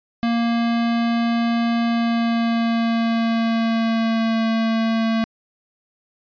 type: tone with pitch glide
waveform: square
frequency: 233.1 to 225.2 Hz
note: A#3 to A3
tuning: 0 to +40 cents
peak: -18 dBFS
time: 0.23-5.24 s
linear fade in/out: 0 ms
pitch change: -60 cents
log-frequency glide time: 1.85-4.4 s
effects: resampled to 11025 Hz